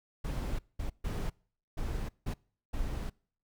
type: noise bursts at uneven times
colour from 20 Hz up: brown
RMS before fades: -34 dBFS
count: 6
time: 0.24-0.59 / 0.79-0.9 / 1.04-1.3 / 1.77-2.09 / 2.26-2.34 / 2.73-3.1 s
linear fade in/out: 10 ms
effects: noise-tail reverb RT60 0.5 s tail -26 dB re dry